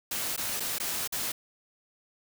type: noise with dropouts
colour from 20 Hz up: white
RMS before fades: -32 dBFS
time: 0.11-1.32 s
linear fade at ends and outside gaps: 5 ms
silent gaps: 0.364-0.376 / 0.598-0.603 / 0.785-0.799 / 1.076-1.123 s
effects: none